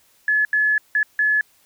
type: tone bursts at uneven times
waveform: sine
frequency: 1711 Hz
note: A6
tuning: 49 cents flat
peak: -15 dBFS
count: 4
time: 0.28-0.45 / 0.53-0.78 / 0.95-1.03 / 1.19-1.41 s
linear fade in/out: 2 ms
effects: white hiss -58 dBFS RMS until 1.65 s